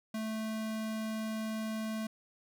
square tone, 219.3 Hz, A3, 6 cents flat, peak -35 dBFS, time 0.14-2.07 s, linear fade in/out 5 ms, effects none

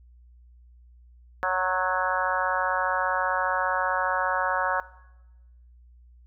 harmonic tone with a mistuned harmonic, 185 Hz, F#3, in tune, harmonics 3 / 4 / 5 / 6 / 7 / 8 / 9, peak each -31 / -31 / -31 / -31 / -31 / -31 / -31 dBFS, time 1.43-4.8 s, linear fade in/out 0 ms, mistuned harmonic 6, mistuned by -21 cents, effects noise-tail reverb RT60 1.0 s tail -18 dB re dry + added 60 Hz sine -50 dBFS peak until 6.26 s

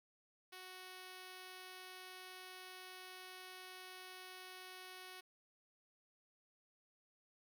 5% pulse tone, 370.1 Hz, F#4, in tune, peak -40 dBFS, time 0.52-5.21 s, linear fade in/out 10 ms, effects none

